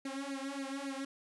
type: tone with flanger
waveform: sawtooth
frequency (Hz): 273.9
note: C#4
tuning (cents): -21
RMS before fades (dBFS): -40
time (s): 0.05-1.05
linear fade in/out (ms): 5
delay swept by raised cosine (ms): 0.44 to 3.14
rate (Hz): 3.6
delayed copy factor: +1
effects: resampled to 24000 Hz